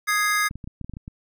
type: chord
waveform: square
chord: Ab major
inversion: second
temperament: equal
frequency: 1244.5 / 1661.2 / 2093 Hz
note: Eb6 / Ab6 / C7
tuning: 0 / 0 / 0 cents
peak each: -25 dBFS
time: 0.07-0.49 s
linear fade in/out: 20 ms
type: clicks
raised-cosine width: 5 ms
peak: -23 dBFS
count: 10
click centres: 0.511 / 0.556 / 0.642 / 0.675 / 0.813 / 0.845 / 0.896 / 0.937 / 0.969 / 1.079 s
effects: none